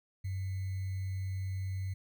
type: tone with sample-and-hold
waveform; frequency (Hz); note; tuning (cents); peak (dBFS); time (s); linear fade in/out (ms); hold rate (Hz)
sine; 95; F#2; +46; -33; 0.24-1.94; 10; 2100
effects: none